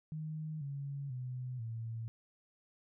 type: tone with pitch steps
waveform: sine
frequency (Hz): 155.56 / 140.2 / 126.35 / 113.88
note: D#3 / C#3 / B2 / A#2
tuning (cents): 0 / +20 / +40 / -40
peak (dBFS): -38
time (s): 0.12-2.08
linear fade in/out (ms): 0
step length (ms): 490
effects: none